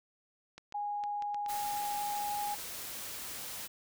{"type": "clicks", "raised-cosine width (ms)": 0.2, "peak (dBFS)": -30, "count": 9, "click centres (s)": [0.58, 0.724, 1.038, 1.223, 1.345, 1.462, 1.774, 1.819, 1.851]}
{"type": "tone", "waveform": "sine", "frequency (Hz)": 824, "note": "G#5", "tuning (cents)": -14, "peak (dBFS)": -33, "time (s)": [0.74, 2.55], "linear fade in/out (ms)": 10}
{"type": "noise", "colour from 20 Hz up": "white", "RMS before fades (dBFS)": -42, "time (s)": [1.48, 3.68], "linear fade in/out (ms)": 20}
{"effects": []}